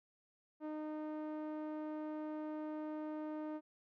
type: tone with low-pass filter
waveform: sawtooth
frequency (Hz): 306.9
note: D#4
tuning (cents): -24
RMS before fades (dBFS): -43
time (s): 0.6-3.61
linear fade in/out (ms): 50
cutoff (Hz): 940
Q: 0.8
effects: none